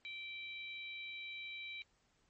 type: harmonic tone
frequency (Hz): 780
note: G5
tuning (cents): -9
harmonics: 3 / 4 / 5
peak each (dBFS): -45 / -57 / -50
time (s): 0.05-1.82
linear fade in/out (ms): 0
effects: pink hiss -75 dBFS RMS until 2.29 s + MP3 32 kbps